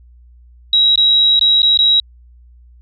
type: tone with dropouts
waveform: sine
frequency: 3852 Hz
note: B7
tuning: 44 cents flat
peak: -8 dBFS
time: 0.73-2 s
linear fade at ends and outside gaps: 2 ms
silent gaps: 0.958-0.976 / 1.394-1.411 / 1.62-1.629 / 1.774-1.789 s
effects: added 60 Hz sine -41 dBFS peak until 2.81 s